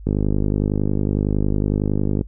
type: click train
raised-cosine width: 3 ms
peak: -7 dBFS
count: 110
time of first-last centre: 0.07-2.211 s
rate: 50.9 Hz
effects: noise-tail reverb RT60 0.1 s tail -22 dB re dry + added 50 Hz sine -34 dBFS peak until 2.27 s